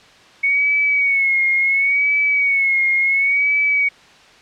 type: tone with vibrato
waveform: sine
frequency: 2217 Hz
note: C#7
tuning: in tune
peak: -13 dBFS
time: 0.43-3.89 s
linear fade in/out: 10 ms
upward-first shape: sine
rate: 0.71 Hz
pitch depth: 61 cents each way
effects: white hiss -46 dBFS RMS until 4.41 s + low-pass 4000 Hz 12 dB/octave